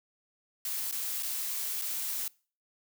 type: noise with dropouts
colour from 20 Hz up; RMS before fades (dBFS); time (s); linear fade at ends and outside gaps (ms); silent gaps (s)
blue; -34; 0.65-2.28; 2; 0.913-0.924 / 1.226-1.23 / 1.815-1.819
effects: noise-tail reverb RT60 0.4 s tail -24 dB re dry